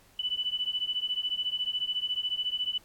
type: beating tone pair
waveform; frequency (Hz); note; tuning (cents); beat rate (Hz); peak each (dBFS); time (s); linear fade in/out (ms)
sine; 2974 / 2988; F#7 / F#7; +8 / +16; 14; -32 / -31; 0.19-2.78; 5
effects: pink hiss -60 dBFS RMS until 2.84 s + AAC 64 kbps